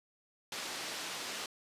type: band-pass noise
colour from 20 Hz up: white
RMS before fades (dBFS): -41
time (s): 0.52-1.46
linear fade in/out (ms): 2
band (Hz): 190 to 5300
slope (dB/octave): 12
effects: resampled to 32000 Hz